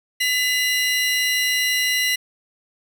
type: tone pair together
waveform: 30% pulse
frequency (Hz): 2007 / 2838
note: B6 / F7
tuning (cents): +27 / +27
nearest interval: tritone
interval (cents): 600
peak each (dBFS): -17 / -20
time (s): 0.2-2.16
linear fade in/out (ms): 10
effects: none